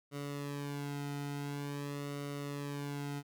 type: tone with flanger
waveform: sawtooth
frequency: 143 Hz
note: D3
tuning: 46 cents flat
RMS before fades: -40 dBFS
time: 0.11-3.23 s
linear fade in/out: 50 ms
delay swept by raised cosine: 1.2 to 1.79 ms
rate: 0.47 Hz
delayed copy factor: -0.8
effects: none